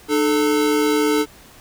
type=tone pair together; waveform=square; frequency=301.5 / 435.9 Hz; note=D4 / A4; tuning=+46 / -16 cents; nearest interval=tritone; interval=638 cents; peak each=-19 dBFS; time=0.08-1.26 s; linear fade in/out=50 ms; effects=pink hiss -46 dBFS RMS until 1.6 s